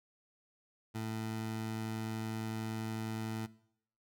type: tone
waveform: 20% pulse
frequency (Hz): 110.8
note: A2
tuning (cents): +13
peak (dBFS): -32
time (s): 0.94-3.47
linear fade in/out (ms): 20
effects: noise-tail reverb RT60 0.7 s tail -20 dB re dry